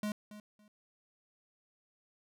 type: tone with echo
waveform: square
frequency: 210 Hz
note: G#3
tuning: 19 cents sharp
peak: -34 dBFS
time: 0.03-0.12 s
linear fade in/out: 2 ms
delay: 280 ms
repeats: 2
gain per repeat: -14 dB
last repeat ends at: 0.68 s
effects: none